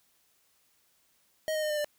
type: tone with pitch steps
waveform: square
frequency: 627 / 618.4 / 609.9 / 601.5 / 593.2 Hz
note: D#5 / D#5 / D#5 / D5 / D5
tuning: +13 / -11 / -35 / +41 / +17 cents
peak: -29 dBFS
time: 1.48-1.845 s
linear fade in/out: 0 ms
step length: 73 ms
effects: white hiss -69 dBFS RMS until 1.98 s